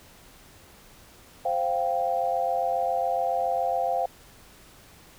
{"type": "chord", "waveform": "sine", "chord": "C suspended fourth", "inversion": "none", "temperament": "just", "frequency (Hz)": [523.3, 697.7, 784.9], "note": ["C5", "F5", "G5"], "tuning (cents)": [0, -2, 2], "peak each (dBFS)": [-29, -26, -28], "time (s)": [1.45, 4.06], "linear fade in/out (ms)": 5, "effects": ["pink hiss -52 dBFS RMS until 5.18 s"]}